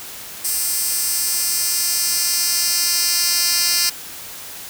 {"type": "tone with high-pass filter sweep", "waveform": "10% pulse", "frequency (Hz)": 347.6, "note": "F4", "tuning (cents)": -8, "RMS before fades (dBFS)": -19, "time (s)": [0.44, 3.9], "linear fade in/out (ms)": 10, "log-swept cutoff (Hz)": [8500, 4600], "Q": 1.2, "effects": ["white hiss -34 dBFS RMS until 4.69 s"]}